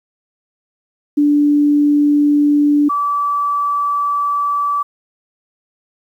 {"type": "tone pair in turn", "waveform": "sine", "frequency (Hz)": [292.3, 1154.8], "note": ["D4", "D6"], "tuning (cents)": [-8, -30], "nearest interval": "2 octaves", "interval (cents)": 2378, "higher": "second", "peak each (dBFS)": [-9, -14], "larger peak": "first", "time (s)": [[1.17, 2.89], [2.89, 4.83]], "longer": "second", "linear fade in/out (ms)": 10, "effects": ["8-bit"]}